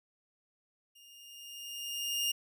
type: tone with level ramp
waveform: sawtooth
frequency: 2827 Hz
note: F7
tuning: 20 cents sharp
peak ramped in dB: -53 to -25 dBFS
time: 0.95-2.32 s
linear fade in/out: 10 ms
effects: none